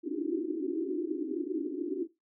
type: band-pass noise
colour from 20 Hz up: pink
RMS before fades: -33 dBFS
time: 0.03-2.08 s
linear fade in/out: 50 ms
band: 280 to 380 Hz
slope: 96 dB/octave
effects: noise-tail reverb RT60 0.2 s tail -17 dB re dry